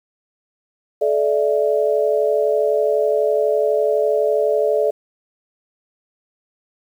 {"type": "chord", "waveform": "sine", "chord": "A suspended fourth", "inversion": "none", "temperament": "equal with one note detuned", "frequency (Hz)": [431.9, 587.3, 659.3], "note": ["A4", "D5", "E5"], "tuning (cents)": [-32, 0, 0], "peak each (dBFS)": [-18, -18, -22], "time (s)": [1.01, 4.91], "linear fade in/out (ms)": 10, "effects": ["8-bit"]}